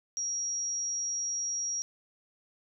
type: tone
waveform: sine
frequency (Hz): 5670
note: F8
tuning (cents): +25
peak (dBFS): -30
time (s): 0.17-1.82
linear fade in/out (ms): 0
effects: none